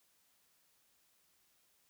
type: silence
effects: white hiss -73 dBFS RMS until 1.89 s